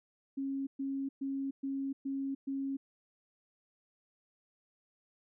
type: tone bursts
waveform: sine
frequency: 272.7 Hz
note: C#4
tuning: 28 cents flat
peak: -33 dBFS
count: 6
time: 0.37-2.77 s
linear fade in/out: 10 ms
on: 300 ms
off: 120 ms
effects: none